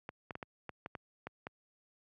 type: clicks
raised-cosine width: 0.5 ms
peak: -26 dBFS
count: 9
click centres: 0.091 / 0.308 / 0.354 / 0.428 / 0.693 / 0.861 / 0.952 / 1.27 / 1.469 s
effects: high-pass 80 Hz 12 dB/octave